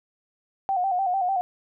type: tone with vibrato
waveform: sine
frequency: 749 Hz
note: F#5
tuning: 21 cents sharp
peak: -21 dBFS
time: 0.69-1.41 s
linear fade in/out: 0 ms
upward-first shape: square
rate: 6.7 Hz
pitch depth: 66 cents each way
effects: none